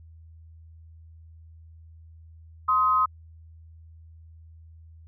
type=tone pair together; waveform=sine; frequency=1041.7 / 1262 Hz; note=C6 / D#6; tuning=-8 / +24 cents; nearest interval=minor third; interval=332 cents; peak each=-23 / -20 dBFS; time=2.68-3.06 s; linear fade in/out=10 ms; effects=added 81 Hz sine -46 dBFS peak until 5.07 s